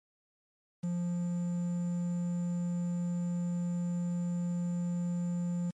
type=tone with quantisation; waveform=triangle; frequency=174.61 Hz; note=F3; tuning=in tune; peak=-28 dBFS; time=0.83-5.71 s; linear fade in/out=10 ms; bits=9; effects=MP3 48 kbps